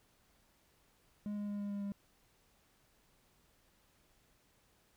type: tone with pitch steps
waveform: triangle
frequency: 207.1 / 205.8 / 204.5 / 203.2 / 201.9 / 200.6 Hz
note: G#3 / G#3 / G#3 / G#3 / G#3 / G3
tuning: -5 / -16 / -26 / -38 / -49 / +40 cents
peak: -35 dBFS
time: 1.26-1.92 s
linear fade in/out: 0 ms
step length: 110 ms
effects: pink hiss -71 dBFS RMS until 4.96 s